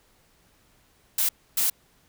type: noise bursts at uneven times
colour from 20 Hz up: blue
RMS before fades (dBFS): -23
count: 2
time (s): 1.18-1.29 / 1.57-1.7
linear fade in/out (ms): 5
effects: pink hiss -62 dBFS RMS until 2.08 s